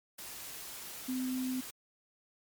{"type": "tone in noise", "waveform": "sine", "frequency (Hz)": 256.6, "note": "C4", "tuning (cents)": -34, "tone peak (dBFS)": -32, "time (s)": [1.08, 1.61], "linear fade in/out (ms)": 10, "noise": "white", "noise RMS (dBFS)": -45, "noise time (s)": [0.18, 1.71], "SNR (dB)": 10, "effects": ["MP3 96 kbps"]}